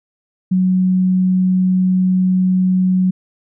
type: tone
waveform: sine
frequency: 185 Hz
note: F#3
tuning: in tune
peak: -11 dBFS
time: 0.51-3.11 s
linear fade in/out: 10 ms
effects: none